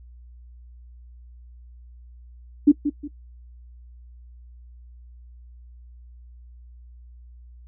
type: tone with echo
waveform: sine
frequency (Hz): 291.4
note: D4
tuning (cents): -13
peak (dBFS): -8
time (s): 2.67-2.72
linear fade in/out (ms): 10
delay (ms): 180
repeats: 2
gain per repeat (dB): -10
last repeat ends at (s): 3.08
effects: noise-tail reverb RT60 0.1 s tail -20 dB re dry + added 60 Hz sine -43 dBFS peak until 7.67 s